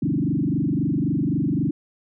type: tone with frequency modulation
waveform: sine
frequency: 220 Hz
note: A3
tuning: in tune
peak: -19 dBFS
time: 0.02-1.71 s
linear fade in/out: 5 ms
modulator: 23.8 Hz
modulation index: 3.8
effects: none